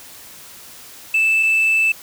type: tone pair in turn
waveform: sine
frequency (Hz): 2637 / 2637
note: E7 / E7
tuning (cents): 0 / 0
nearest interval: unison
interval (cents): 0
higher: neither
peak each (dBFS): -11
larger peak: neither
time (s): 1.14-1.43 / 1.43-1.92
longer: second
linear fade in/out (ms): 5
effects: tanh soft clip ceiling -11 dBFS + white hiss -40 dBFS RMS until 2.02 s